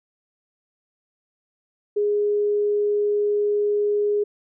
sine tone, 413.9 Hz, G#4, 6 cents flat, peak -18 dBFS, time 1.96-4.24 s, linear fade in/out 10 ms, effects none

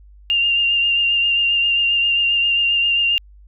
sine tone with vibrato, 2794 Hz, F7, in tune, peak -14 dBFS, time 0.3-3.18 s, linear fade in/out 0 ms, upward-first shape triangle, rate 7.5 Hz, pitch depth 26 cents each way, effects added 50 Hz sine -42 dBFS peak until 3.47 s

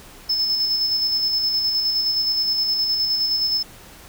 triangle tone with tremolo, 5240 Hz, E8, 11 cents flat, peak -16 dBFS, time 0.29-3.63 s, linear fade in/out 10 ms, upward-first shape square, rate 9.6 Hz, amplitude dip 30%, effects pink hiss -44 dBFS RMS until 4.08 s

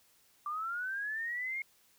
sine linear sweep, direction up, 1167 to 2167 Hz, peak -34 dBFS, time 0.46-1.62 s, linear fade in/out 2 ms, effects white hiss -67 dBFS RMS until 1.98 s

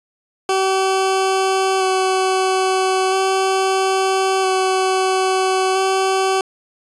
20% pulse tone with vibrato, 379.6 Hz, F#4, 44 cents sharp, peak -10 dBFS, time 0.49-6.41 s, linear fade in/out 2 ms, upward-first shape square, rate 0.38 Hz, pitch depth 11 cents each way, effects resampled to 24000 Hz

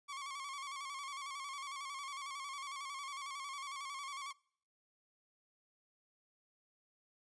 sawtooth tone with vibrato, 1108.7 Hz, C#6, in tune, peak -39 dBFS, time 0.08-4.33 s, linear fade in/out 20 ms, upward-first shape square, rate 11 Hz, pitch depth 55 cents each way, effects noise-tail reverb RT60 0.6 s tail -25 dB re dry + resampled to 22050 Hz

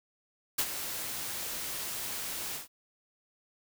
white noise with ADSR envelope, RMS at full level -27 dBFS, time 0.58-2.68 s, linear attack 10 ms, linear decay 62 ms, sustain -10 dB, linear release 140 ms, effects none

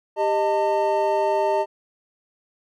triangle tone cluster, 395.8 / 619 / 897 Hz, G4 / D#5 / A5, +17 / -9 / +33 cents, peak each -22 / -20 / -21 dBFS, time 0.16-1.66 s, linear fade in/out 50 ms, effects none

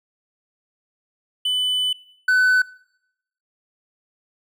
triangle tone pair in turn, 3000 / 1505.2 Hz, F#7 / F#6, +23 / +29 cents, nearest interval octave, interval 1194 cents, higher first, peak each -17 / -12 dBFS, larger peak second, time 1.45-1.93 / 2.28-2.62 s, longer first, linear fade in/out 5 ms, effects noise-tail reverb RT60 0.8 s tail -22 dB re dry

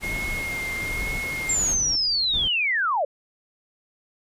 pink noise, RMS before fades -35 dBFS, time 0-1.77 s, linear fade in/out 50 ms
sine tone with vibrato, 2139 Hz, C7, 38 cents sharp, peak -27 dBFS, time 0.02-1.55 s, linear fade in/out 20 ms, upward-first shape sine, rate 1.1 Hz, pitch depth 26 cents each way
brown noise with tremolo, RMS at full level -33 dBFS, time 0.03-2.48 s, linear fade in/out 5 ms, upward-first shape square, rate 1.3 Hz, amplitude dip 80%
sine linear sweep, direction down, 7459 to 523.3 Hz, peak -20 dBFS, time 1.49-3.05 s, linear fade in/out 5 ms
effects resampled to 32000 Hz

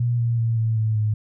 sine tone with pitch steps, 120 / 117.33 / 114.71 / 112.16 / 109.66 / 107.22 Hz, B2 / A#2 / A#2 / A2 / A2 / A2, -49 / +12 / -27 / +34 / -5 / -44 cents, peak -18 dBFS, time 0-1.14 s, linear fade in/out 5 ms, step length 190 ms, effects none

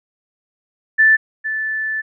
sine tone pair in turn, 1760 / 1752.6 Hz, A6 / A6, 0 / -7 cents, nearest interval unison, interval 7 cents, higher first, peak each -8 / -19 dBFS, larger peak first, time 0.98-1.17 / 1.44-2.02 s, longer second, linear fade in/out 20 ms, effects none

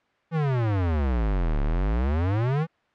square exponential two-way sweep, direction down then up, 169.1 to 34.65 to 169.1 Hz, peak -22 dBFS, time 0.31-2.67 s, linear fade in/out 50 ms, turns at 1.61 s, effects white hiss -65 dBFS RMS until 2.94 s + low-pass 2000 Hz 12 dB/octave

